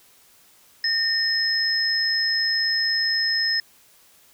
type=tone pair together; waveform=sine; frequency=1824 / 5159 Hz; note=A#6 / E8; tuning=-38 / -38 cents; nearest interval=octave + tritone; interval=1800 cents; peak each=-24 / -21 dBFS; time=0.84-3.6 s; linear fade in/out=2 ms; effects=white hiss -55 dBFS RMS until 4.33 s